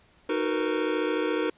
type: chord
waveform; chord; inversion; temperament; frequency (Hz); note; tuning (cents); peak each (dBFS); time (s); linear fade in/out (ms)
square; B major seventh; first; equal with one note detuned; 311.1 / 370 / 459.7 / 493.9; D#4 / F#4 / A#4 / B4; 0 / 0 / -24 / 0; -30 / -32 / -30 / -33; 0.29-1.5; 5
effects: pink hiss -60 dBFS RMS until 1.57 s + resampled to 8000 Hz